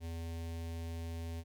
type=tone with notch filter; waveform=square; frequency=83 Hz; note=E2; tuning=12 cents sharp; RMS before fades=-41 dBFS; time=0-1.44 s; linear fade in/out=50 ms; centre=1300 Hz; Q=1.5; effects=none